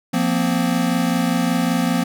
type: chord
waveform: square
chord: F suspended fourth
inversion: none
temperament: equal with one note detuned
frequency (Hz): 174.61 / 233.1 / 258.3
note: F3 / Bb3 / C4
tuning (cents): 0 / 0 / -22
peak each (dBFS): -22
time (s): 0.13-2.04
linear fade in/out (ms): 10
effects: none